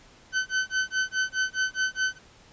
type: tone with tremolo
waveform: 40% pulse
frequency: 1523 Hz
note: F#6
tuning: 50 cents sharp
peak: -21 dBFS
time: 0.32-2.19 s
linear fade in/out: 50 ms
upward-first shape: sine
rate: 4.8 Hz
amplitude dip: 100%
effects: pink hiss -54 dBFS RMS until 2.52 s + resampled to 16000 Hz